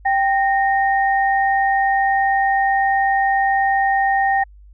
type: tone pair together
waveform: sine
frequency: 784 / 1848.6 Hz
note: G5 / A#6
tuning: 0 / -15 cents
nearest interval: octave + minor third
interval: 1485 cents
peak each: -15 / -20 dBFS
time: 0.05-4.44 s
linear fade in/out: 10 ms
effects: added 50 Hz sine -41 dBFS peak until 4.73 s